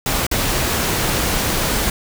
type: noise with dropouts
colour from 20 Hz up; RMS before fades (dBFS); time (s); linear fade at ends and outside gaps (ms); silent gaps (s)
pink; -19; 0.06-1.9; 2; 0.267-0.313
effects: none